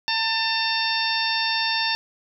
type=harmonic tone with a mistuned harmonic; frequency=900 Hz; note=A5; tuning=39 cents sharp; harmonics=1 / 2 / 3 / 4 / 5 / 6; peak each=-28 / -28 / -28 / -28 / -28 / -28 dBFS; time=0.08-1.95 s; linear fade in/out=0 ms; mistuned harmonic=2; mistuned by=-15 cents; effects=none